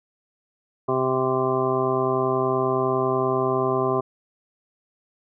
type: harmonic tone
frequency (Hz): 130.2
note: C3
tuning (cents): -8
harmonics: 1 / 2 / 3 / 4 / 5 / 6 / 8 / 9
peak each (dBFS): -30 / -30 / -23 / -35 / -27 / -32 / -27 / -31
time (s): 0.88-4.01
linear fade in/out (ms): 10
effects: none